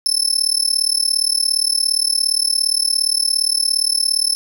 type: tone with amplitude modulation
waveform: 30% pulse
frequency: 5274 Hz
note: E8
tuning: in tune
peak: -7 dBFS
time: 0.06-4.35 s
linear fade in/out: 0 ms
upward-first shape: sine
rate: 37.3 Hz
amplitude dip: 95%
effects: none

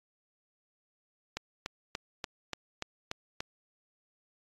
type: click train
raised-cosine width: 0.2 ms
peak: -17 dBFS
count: 8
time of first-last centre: 1.37-3.405 s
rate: 3.44 Hz
effects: AAC 32 kbps

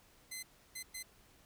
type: tone bursts at uneven times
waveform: 10% pulse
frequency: 2051 Hz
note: C7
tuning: 35 cents flat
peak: -33 dBFS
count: 3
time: 0.31-0.43 / 0.75-0.83 / 0.94-1.03 s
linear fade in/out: 10 ms
effects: pink hiss -65 dBFS RMS until 1.45 s

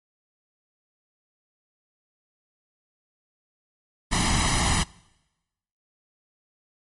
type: noise with comb filter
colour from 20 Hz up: pink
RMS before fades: -22 dBFS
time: 4.11-4.84 s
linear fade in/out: 20 ms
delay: 1 ms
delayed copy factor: +0.75
effects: noise-tail reverb RT60 1.0 s tail -24 dB re dry + MP3 48 kbps

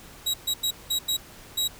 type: tone bursts at uneven times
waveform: sawtooth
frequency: 3840 Hz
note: B7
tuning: 49 cents flat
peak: -20 dBFS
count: 6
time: 0.26-0.34 / 0.47-0.54 / 0.63-0.71 / 0.9-0.99 / 1.08-1.17 / 1.57-1.68 s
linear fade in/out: 10 ms
effects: pink hiss -47 dBFS RMS until 1.79 s

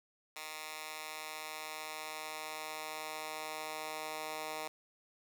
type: tone with high-pass filter sweep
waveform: 10% pulse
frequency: 155.56 Hz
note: D#3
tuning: in tune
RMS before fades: -43 dBFS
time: 0.36-4.68 s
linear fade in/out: 2 ms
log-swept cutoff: 1400 to 660 Hz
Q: 0.71
effects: none

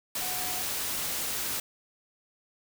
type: tone in noise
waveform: sine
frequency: 734 Hz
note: F#5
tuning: 14 cents flat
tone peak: -40 dBFS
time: 0.21-0.62 s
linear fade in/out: 5 ms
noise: white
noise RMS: -32 dBFS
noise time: 0.15-1.6 s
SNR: -11 dB
effects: none

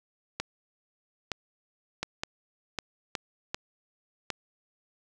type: two click trains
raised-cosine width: 0.2 ms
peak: -13 / -13 dBFS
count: 4 / 4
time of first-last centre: 0.4-3.152 / 2.03-4.303 s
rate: 1.09 / 1.32 Hz
effects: none

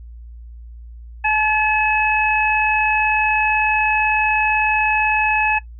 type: harmonic tone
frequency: 858 Hz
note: A5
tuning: 44 cents flat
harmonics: 1 / 2 / 3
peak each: -19 / -19 / -19 dBFS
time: 1.24-5.59 s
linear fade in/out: 10 ms
effects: noise-tail reverb RT60 0.1 s tail -17 dB re dry + added 58 Hz sine -34 dBFS peak until 5.79 s

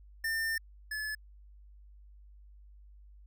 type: tone pair in turn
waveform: square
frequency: 1800 / 1721.7 Hz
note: A6 / A6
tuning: +39 / -38 cents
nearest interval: minor second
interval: 77 cents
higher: first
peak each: -31 / -35 dBFS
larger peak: first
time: 0.24-0.58 / 0.91-1.15 s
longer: first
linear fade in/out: 5 ms
effects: added 50 Hz sine -52 dBFS peak until 3.26 s

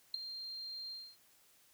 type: tone with ADSR envelope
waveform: sine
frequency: 4186 Hz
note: C8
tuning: in tune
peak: -28 dBFS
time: 0.14-1.17 s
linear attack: 4 ms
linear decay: 6 ms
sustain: -14 dB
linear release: 260 ms
effects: tanh soft clip ceiling -24 dBFS + white hiss -67 dBFS RMS until 1.73 s

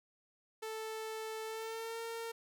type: tone with pitch glide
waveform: sawtooth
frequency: 440 to 458.2 Hz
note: A4 to A#4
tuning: 0 to -30 cents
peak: -36 dBFS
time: 0.62-2.32 s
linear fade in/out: 10 ms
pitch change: +70 cents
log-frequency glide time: 1.44-2 s
effects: none

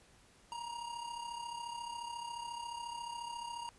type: tone with amplitude modulation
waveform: square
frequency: 943 Hz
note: A#5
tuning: 20 cents sharp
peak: -39 dBFS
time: 0.52-3.69 s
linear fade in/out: 0 ms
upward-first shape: sine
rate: 34.2 Hz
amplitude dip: 60%
effects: pink hiss -64 dBFS RMS until 3.78 s + resampled to 24000 Hz

